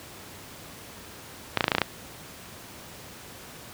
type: clicks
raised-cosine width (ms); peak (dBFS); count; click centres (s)
0.3; -4; 8; 1.573 / 1.608 / 1.642 / 1.681 / 1.718 / 1.75 / 1.783 / 1.817
effects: pink hiss -44 dBFS RMS until 3.73 s + high-pass 80 Hz 12 dB/octave